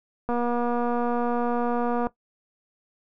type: click train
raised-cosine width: 1 ms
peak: -14 dBFS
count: 428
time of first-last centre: 0.29-2.069 s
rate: 240 Hz
effects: noise-tail reverb RT60 0.1 s tail -17 dB re dry